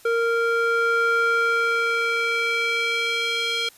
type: tone with band-pass filter sweep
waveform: square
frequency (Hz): 463.4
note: A#4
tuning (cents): -10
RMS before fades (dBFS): -22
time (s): 0.05-3.69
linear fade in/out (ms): 5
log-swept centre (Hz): 930 to 3300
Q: 2.2
effects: white hiss -51 dBFS RMS until 3.77 s + resampled to 32000 Hz